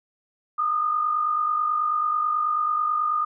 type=tone pair together; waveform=sine; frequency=1220 / 1269.2 Hz; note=D#6 / D#6; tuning=-34 / +34 cents; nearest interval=minor second; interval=68 cents; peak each=-21 / -30 dBFS; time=0.58-3.25 s; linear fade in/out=10 ms; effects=none